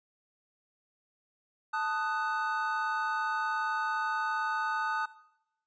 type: chord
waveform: triangle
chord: D# diminished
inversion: second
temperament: equal with one note detuned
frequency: 880 / 1244.5 / 1492.9 Hz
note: A5 / D#6 / F#6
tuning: 0 / 0 / +15 cents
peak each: -31 / -32 / -32 dBFS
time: 1.73-5.06 s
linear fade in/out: 10 ms
effects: noise-tail reverb RT60 0.8 s tail -18 dB re dry + resampled to 16000 Hz

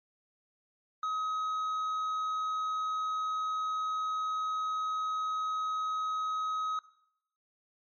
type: tone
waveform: triangle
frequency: 1269 Hz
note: D#6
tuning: 34 cents sharp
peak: -28 dBFS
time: 1.03-6.79 s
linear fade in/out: 2 ms
effects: noise-tail reverb RT60 0.7 s tail -17 dB re dry + MP3 32 kbps

